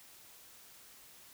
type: silence
effects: white hiss -57 dBFS RMS until 1.33 s